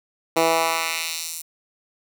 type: tone with high-pass filter sweep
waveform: 10% pulse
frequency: 163.9 Hz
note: E3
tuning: 10 cents flat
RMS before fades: -23 dBFS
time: 0.36-1.42 s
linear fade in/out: 10 ms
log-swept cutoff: 360 to 8700 Hz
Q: 1
effects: none